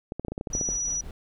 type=clicks; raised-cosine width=2 ms; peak=-18 dBFS; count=11; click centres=0.121 / 0.196 / 0.249 / 0.283 / 0.32 / 0.379 / 0.411 / 0.472 / 0.551 / 0.612 / 0.689 s
type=noise with tremolo; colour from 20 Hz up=brown; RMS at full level=-38 dBFS; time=0.5-1.11 s; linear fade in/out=2 ms; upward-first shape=sine; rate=5.5 Hz; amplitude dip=60%
type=tone; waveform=sine; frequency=5860 Hz; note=F#8; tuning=18 cents flat; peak=-26 dBFS; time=0.53-1.01 s; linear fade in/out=5 ms
effects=none